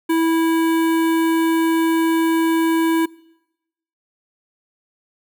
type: tone with notch filter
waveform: square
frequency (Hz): 327.4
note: E4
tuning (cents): -12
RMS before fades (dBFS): -17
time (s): 0.09-3.06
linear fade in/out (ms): 10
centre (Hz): 5300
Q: 0.79
effects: noise-tail reverb RT60 0.9 s tail -23 dB re dry